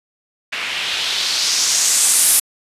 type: noise with low-pass filter sweep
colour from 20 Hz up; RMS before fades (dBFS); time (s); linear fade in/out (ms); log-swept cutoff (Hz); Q
blue; -17; 0.52-2.4; 10; 2300 to 11000; 2.1
effects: resampled to 32000 Hz